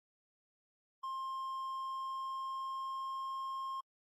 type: tone with pitch glide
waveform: triangle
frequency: 1060 to 1067.4 Hz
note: C6 to C6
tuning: +22 to +34 cents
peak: -36 dBFS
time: 1.03-3.81 s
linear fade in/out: 10 ms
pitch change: +12 cents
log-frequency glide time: 1.69-3.36 s
effects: AAC 64 kbps